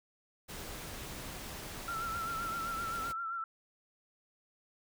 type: noise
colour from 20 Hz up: pink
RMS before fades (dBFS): -44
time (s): 0.48-3.13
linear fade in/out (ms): 20
type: tone with vibrato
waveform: sine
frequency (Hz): 1350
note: E6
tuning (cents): +41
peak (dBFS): -35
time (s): 1.88-3.44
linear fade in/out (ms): 2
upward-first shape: sine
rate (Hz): 7.7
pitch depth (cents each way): 49
effects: none